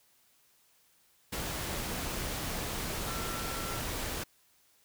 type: tone in noise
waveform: sine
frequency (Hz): 1351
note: E6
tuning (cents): +42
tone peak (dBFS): -42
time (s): 3.07-3.8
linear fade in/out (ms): 10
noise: pink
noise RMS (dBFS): -36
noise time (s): 1.32-4.24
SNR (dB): -9
effects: white hiss -67 dBFS RMS until 4.84 s